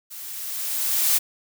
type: noise with level ramp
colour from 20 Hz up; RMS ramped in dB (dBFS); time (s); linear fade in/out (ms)
blue; -38 to -18; 0.1-1.19; 20
effects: none